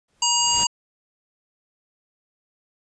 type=noise with exponential growth; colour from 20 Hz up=pink; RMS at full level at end=-31 dBFS; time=0.08-0.64 s; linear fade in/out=5 ms; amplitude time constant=120 ms
type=harmonic tone; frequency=949 Hz; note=A#5; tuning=31 cents sharp; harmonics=1 / 3 / 5 / 7 / 8; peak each=-24 / -24 / -24 / -24 / -24 dBFS; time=0.22-0.67 s; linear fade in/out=5 ms
effects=resampled to 22050 Hz